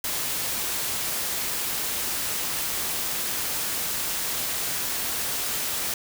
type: noise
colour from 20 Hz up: white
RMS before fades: -28 dBFS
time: 0.04-5.94 s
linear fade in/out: 2 ms
effects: none